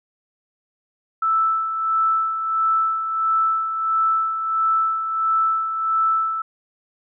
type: tone with tremolo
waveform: sine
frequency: 1318.5 Hz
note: E6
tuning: in tune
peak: -15 dBFS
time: 1.22-6.42 s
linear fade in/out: 5 ms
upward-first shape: sine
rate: 1.5 Hz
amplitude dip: 55%
effects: none